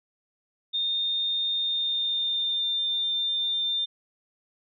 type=tone with pitch glide; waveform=sine; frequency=3648 to 3598 Hz; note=A#7 to A7; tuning=-38 to +38 cents; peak=-24 dBFS; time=0.73-3.86 s; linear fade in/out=20 ms; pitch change=-24 cents; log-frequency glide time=1.58-2.73 s; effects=none